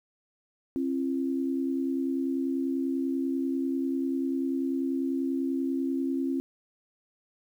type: tone pair together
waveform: sine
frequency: 268.7 / 338.9 Hz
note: C4 / E4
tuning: +46 / +48 cents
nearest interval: major third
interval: 402 cents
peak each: -27 / -32 dBFS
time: 0.76-6.4 s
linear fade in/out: 0 ms
effects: 10-bit